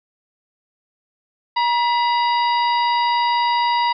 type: harmonic tone with a mistuned harmonic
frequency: 954 Hz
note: A#5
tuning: 40 cents sharp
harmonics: 1 / 2 / 3 / 4 / 5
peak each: -16 / -26 / -30 / -30 / -30 dBFS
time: 1.56-3.93 s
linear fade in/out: 10 ms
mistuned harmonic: 2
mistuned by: +82 cents
effects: none